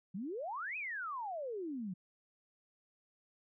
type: exponential two-way sweep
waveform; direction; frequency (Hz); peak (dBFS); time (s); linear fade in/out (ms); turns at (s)
sine; up then down; 173.2 to 2600 to 173.2; -38; 0.14-1.94; 10; 0.77
effects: none